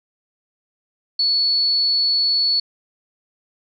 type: tone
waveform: sine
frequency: 4419 Hz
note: C#8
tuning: 6 cents flat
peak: -15 dBFS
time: 1.19-2.6 s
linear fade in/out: 5 ms
effects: none